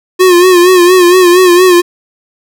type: tone with vibrato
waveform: square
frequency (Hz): 360.1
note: F#4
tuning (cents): -47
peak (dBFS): -3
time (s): 0.19-1.82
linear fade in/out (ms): 20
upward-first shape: sine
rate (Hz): 4.3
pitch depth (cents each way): 65
effects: none